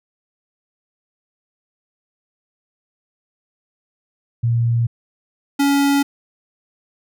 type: tone pair in turn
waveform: sine / square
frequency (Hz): 117.3 / 281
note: A#2 / C#4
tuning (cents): +11 / +24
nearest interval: octave + minor third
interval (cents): 1513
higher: second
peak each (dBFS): -14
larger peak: neither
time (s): 4.43-4.87 / 5.59-6.03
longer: neither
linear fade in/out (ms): 10
effects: none